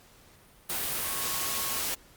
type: tone in noise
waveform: sine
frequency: 1096 Hz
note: C#6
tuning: 20 cents flat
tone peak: -41 dBFS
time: 1.04-1.8 s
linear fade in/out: 10 ms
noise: white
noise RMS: -31 dBFS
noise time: 0.69-1.95 s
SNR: -13 dB
effects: pink hiss -57 dBFS RMS until 2.16 s + Opus 48 kbps